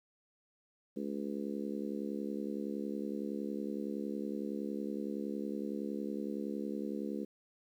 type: harmonic tone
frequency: 70.8 Hz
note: C#2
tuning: 37 cents sharp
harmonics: 3 / 4 / 5 / 6 / 7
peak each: -39 / -41 / -43 / -45 / -46 dBFS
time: 0.96-7.25 s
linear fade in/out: 10 ms
effects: 11-bit